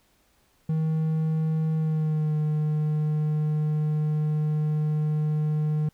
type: tone with pitch glide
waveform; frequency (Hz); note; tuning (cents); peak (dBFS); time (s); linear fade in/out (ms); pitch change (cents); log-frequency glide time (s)
triangle; 158.3 to 152.47; D#3 to D#3; +30 to -35; -20; 0.69-5.89; 5; -65; 1.76-2.36
effects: pink hiss -65 dBFS RMS until 5.93 s